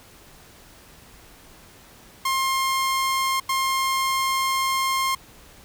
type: tone bursts at uneven times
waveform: sawtooth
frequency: 1063 Hz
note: C6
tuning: 27 cents sharp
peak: -17 dBFS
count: 2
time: 2.25-3.4 / 3.49-5.15 s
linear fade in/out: 5 ms
effects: pink hiss -49 dBFS RMS until 5.64 s